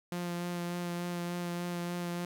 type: tone with vibrato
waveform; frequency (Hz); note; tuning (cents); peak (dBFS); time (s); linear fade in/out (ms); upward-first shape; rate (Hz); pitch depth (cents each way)
sawtooth; 174.61; F3; 0; -30; 0.12-2.25; 2; sine; 3.4; 14
effects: 11-bit